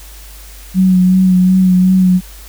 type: tone with vibrato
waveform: sine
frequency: 185 Hz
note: F#3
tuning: in tune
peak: -6 dBFS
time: 0.74-2.21 s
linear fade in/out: 50 ms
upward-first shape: sine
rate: 2.7 Hz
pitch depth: 25 cents each way
effects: added 50 Hz sine -33 dBFS peak until 2.48 s + white hiss -38 dBFS RMS until 2.48 s